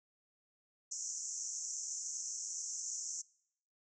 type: band-pass noise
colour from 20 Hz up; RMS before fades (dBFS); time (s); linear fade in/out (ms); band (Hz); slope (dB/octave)
white; -42; 0.91-3.22; 10; 5700 to 7400; 96
effects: noise-tail reverb RT60 0.7 s tail -23 dB re dry